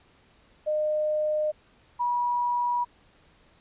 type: tone pair in turn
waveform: sine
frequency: 610 / 968.3 Hz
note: D#5 / B5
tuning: -34 / -34 cents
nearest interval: minor sixth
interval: 800 cents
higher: second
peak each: -23 dBFS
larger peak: neither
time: 0.66-1.52 / 1.99-2.85 s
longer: neither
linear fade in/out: 20 ms
effects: pink hiss -60 dBFS RMS until 3.6 s + resampled to 8000 Hz